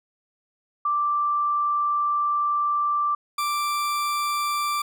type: tone pair in turn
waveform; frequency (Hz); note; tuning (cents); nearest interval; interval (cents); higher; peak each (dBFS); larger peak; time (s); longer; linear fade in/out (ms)
sine / 40% pulse; 1174.7 / 1174.7; D6 / D6; 0 / 0; unison; 0; neither; -20 / -22; first; 0.85-3.15 / 3.38-4.82; first; 5
effects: none